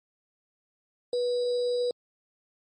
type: tone with sample-and-hold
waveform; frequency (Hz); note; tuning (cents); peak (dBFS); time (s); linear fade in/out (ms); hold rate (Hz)
sine; 488.7; B4; -18; -24; 1.13-1.91; 2; 4410
effects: MP3 32 kbps